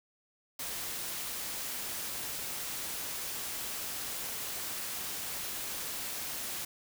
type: noise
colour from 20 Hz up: white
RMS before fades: -38 dBFS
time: 0.59-6.65 s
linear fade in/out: 5 ms
effects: none